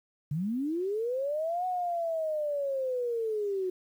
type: linear two-way sweep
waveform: sine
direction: up then down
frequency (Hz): 137.4 to 740 to 363.6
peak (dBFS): -28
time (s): 0.31-3.7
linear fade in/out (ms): 5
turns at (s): 1.66
effects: 10-bit